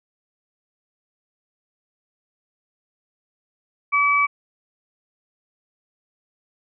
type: tone pair together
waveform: sine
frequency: 1146.5 / 2293 Hz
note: D6 / D7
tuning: -42 / -42 cents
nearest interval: octave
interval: 1200 cents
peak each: -18 dBFS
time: 3.92-4.27 s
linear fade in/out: 20 ms
effects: none